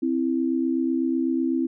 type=tone pair together; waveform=sine; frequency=261.6 / 329.6 Hz; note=C4 / E4; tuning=0 / 0 cents; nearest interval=major third; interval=400 cents; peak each=-23 / -24 dBFS; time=0.02-1.67 s; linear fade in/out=10 ms; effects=none